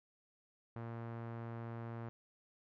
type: tone with low-pass filter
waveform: sawtooth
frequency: 115.9 Hz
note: A#2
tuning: 10 cents flat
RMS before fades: -45 dBFS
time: 0.76-2.09 s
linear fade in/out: 0 ms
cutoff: 1400 Hz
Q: 1.1
effects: none